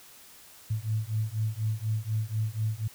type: beating tone pair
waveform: sine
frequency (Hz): 107.2 / 111.3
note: A2 / A2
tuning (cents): -45 / +20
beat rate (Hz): 4.1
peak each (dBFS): -30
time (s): 0.7-2.88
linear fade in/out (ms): 10
effects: white hiss -52 dBFS RMS until 2.94 s